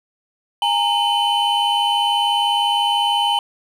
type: tone cluster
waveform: triangle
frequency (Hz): 820 / 920 / 3033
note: G#5 / A#5 / F#7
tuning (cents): -22 / -23 / +42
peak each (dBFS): -18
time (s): 0.62-3.39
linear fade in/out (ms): 2
effects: none